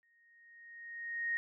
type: tone with exponential growth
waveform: sine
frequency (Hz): 1864.7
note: A#6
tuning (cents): 0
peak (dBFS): -30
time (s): 0.03-1.37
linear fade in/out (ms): 0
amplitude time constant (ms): 290
effects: none